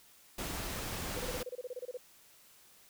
pink noise, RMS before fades -39 dBFS, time 0.38-1.43 s, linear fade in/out 5 ms
sine tone bursts, 499.6 Hz, B4, 20 cents sharp, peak -37 dBFS, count 14, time 1.16-1.973 s, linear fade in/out 5 ms, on 33 ms, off 27 ms
effects white hiss -61 dBFS RMS until 2.89 s

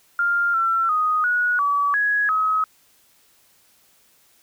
sine tone with pitch steps, 1399 / 1348 / 1246 / 1459 / 1144 / 1670 / 1275 Hz, F6 / E6 / D#6 / F#6 / D6 / G#6 / D#6, +3 / +38 / +2 / -25 / -46 / +9 / +42 cents, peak -17 dBFS, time 0.19-2.64 s, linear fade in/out 2 ms, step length 350 ms, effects white hiss -58 dBFS RMS until 4.42 s

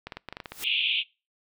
clicks, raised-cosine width 0.3 ms, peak -20 dBFS, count 9, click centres 0.07 / 0.122 / 0.17 / 0.287 / 0.326 / 0.369 / 0.402 / 0.458 / 0.52 s
white noise with exponential growth, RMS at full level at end -33 dBFS, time 0.44-0.64 s, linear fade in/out 0 ms, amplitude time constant 43 ms
white band-pass noise, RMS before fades -26 dBFS, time 0.62-1.04 s, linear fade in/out 50 ms, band 2400 to 3500 Hz, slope 96 dB/octave
effects noise-tail reverb RT60 0.3 s tail -24 dB re dry

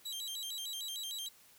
sawtooth tone with vibrato, 3520 Hz, A7, in tune, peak -36 dBFS, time 0.05-1.29 s, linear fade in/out 10 ms, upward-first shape square, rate 6.6 Hz, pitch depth 180 cents each way, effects white hiss -62 dBFS RMS until 1.58 s

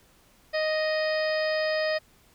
harmonic tone, 622.3 Hz, D#5, in tune, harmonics 1 / 2 / 3 / 4 / 5 / 6 / 7 / 8, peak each -25 / -39 / -31 / -39 / -44 / -45 / -41 / -37 dBFS, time 0.53-1.99 s, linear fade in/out 20 ms, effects pink hiss -60 dBFS RMS until 2.34 s

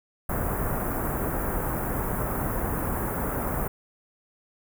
pink band-stop noise, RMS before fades -28 dBFS, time 0.29-3.68 s, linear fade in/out 5 ms, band 1500 to 12000 Hz, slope 24 dB/octave, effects none

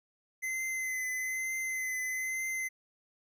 square tone with vibrato, 2048 Hz, C7, 38 cents flat, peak -33 dBFS, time 0.42-2.69 s, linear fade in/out 20 ms, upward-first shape triangle, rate 1.1 Hz, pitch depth 25 cents each way, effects none

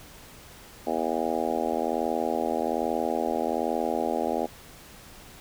harmonic tone, 81.2 Hz, E2, 26 cents flat, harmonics 3 / 4 / 5 / 6 / 7 / 8 / 9 / 10, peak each -33 / -33 / -33 / -33 / -33 / -33 / -33 / -33 dBFS, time 0.86-4.47 s, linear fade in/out 20 ms, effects pink hiss -48 dBFS RMS until 5.4 s

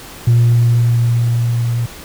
sine tone with level ramp, 118.4 Hz, A#2, 27 cents sharp, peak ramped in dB -5 to -14 dBFS, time 0.27-1.86 s, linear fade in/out 5 ms, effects tanh soft clip ceiling -5 dBFS + pink hiss -34 dBFS RMS until 2.04 s

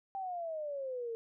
sine exponential sweep, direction down, 790 to 450.1 Hz, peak -36 dBFS, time 0.15-1.15 s, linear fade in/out 0 ms, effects none

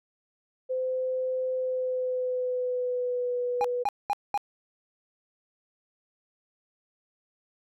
sine tone with pitch glide, 514 to 491.1 Hz, C5 to B4, -31 to -10 cents, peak -26 dBFS, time 0.69-3.84 s, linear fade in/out 20 ms, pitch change -79 cents, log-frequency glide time 1.54-3.39 s
triangle tone bursts, 816 Hz, G#5, 31 cents flat, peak -21 dBFS, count 4, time 3.61-4.376 s, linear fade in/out 0 ms, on 34 ms, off 210 ms
effects none

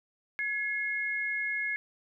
sine tone pair together, 1689.8 / 2158 Hz, G#6 / C#7, +30 / -47 cents, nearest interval major third, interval 423 cents, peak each -33 / -31 dBFS, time 0.39-1.76 s, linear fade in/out 0 ms, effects none

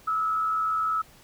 sine tone with frequency modulation, 1297 Hz, E6, 28 cents flat, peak -23 dBFS, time 0.07-1.02 s, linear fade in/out 10 ms, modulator 85.7 Hz, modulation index 0.43, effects pink hiss -54 dBFS RMS until 1.23 s

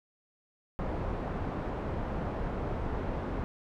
pink low-pass noise, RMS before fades -34 dBFS, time 0.79-3.44 s, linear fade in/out 0 ms, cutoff 1000 Hz, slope 12 dB/octave, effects none

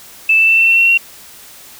sine tone with pitch steps, 2637 / 2654 / 2671 / 2688 / 2705 / 2722 / 2739 Hz, E7 / E7 / E7 / E7 / E7 / F7 / F7, 0 / +11 / +22 / +33 / +44 / -45 / -34 cents, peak -7 dBFS, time 0.29-0.976 s, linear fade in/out 5 ms, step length 98 ms, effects white hiss -38 dBFS RMS until 1.79 s

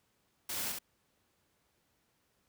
white noise with echo, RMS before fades -38 dBFS, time 0.49-0.72 s, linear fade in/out 5 ms, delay 68 ms, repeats 1, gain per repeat -3 dB, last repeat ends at 0.788 s, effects pink hiss -75 dBFS RMS until 2.48 s + high-pass 60 Hz 12 dB/octave

